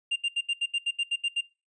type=tone bursts; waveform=triangle; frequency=2794 Hz; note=F7; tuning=in tune; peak=-22 dBFS; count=11; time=0.11-1.411 s; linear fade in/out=10 ms; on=51 ms; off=74 ms; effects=noise-tail reverb RT60 0.3 s tail -23 dB re dry + resampled to 22050 Hz